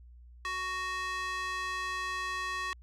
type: tone with high-pass filter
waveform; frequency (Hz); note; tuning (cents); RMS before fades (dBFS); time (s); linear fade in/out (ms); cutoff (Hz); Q
square; 371.1; F#4; +5; -35; 0.45-2.73; 0; 1400; 2.9
effects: added 60 Hz sine -50 dBFS peak until 2.82 s + low-pass 7000 Hz 12 dB/octave